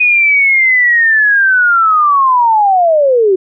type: linear sweep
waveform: sine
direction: down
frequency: 2489 to 362.3 Hz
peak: -6 dBFS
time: 0-3.36 s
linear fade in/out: 10 ms
effects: none